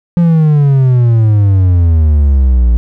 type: exponential sweep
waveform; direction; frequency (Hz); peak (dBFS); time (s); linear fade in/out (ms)
triangle; down; 174.61 to 56.9; -3; 0.17-2.77; 0
effects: none